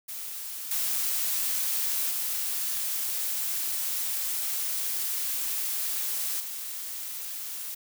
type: noise with level steps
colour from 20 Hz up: blue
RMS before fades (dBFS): -37 / -28 / -30 / -36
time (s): 0.08-7.75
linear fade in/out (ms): 10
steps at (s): 0.71 / 2.11 / 6.4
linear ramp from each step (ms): 2
effects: none